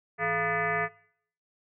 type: tone with frequency modulation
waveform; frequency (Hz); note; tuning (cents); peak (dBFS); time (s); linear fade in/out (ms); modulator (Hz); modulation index
sine; 1222; D#6; -32; -25; 0.18-0.89; 50; 265; 3.4
effects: noise-tail reverb RT60 0.6 s tail -19 dB re dry